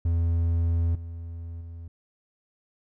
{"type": "tone with level steps", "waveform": "triangle", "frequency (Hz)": 84, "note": "E2", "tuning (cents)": 33, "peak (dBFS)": [-19, -32, -35], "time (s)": [0.05, 1.88], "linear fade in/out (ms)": 5, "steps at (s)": [0.95, 1.61], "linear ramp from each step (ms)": 2, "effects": []}